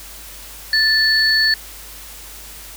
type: tone pair together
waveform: sine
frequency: 1760 / 4432 Hz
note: A6 / C#8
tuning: 0 / -1 cents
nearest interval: octave + major third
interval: 1599 cents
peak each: -15 dBFS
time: 0.73-1.54 s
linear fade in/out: 2 ms
effects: added 50 Hz sine -41 dBFS peak until 2.76 s + white hiss -37 dBFS RMS until 2.76 s